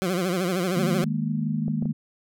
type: tone with vibrato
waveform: 20% pulse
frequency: 181.4 Hz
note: F#3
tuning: 34 cents flat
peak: -18 dBFS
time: 0.02-1.04 s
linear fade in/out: 0 ms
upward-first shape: sine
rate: 13 Hz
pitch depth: 110 cents each way
type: chord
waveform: sine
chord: D# suspended fourth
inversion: none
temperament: equal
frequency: 155.56 / 207.7 / 233.1 Hz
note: D#3 / G#3 / A#3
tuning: 0 / 0 / 0 cents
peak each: -27 / -28 / -28 dBFS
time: 0.76-1.93 s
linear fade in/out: 10 ms
type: clicks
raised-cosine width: 2 ms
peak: -23 dBFS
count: 3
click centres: 1.681 / 1.825 / 1.856 s
effects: none